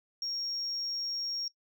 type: tone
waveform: sine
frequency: 5570 Hz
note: F8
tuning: 5 cents flat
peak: -31 dBFS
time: 0.22-1.48 s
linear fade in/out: 2 ms
effects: noise-tail reverb RT60 0.1 s tail -22 dB re dry + tanh soft clip ceiling -28 dBFS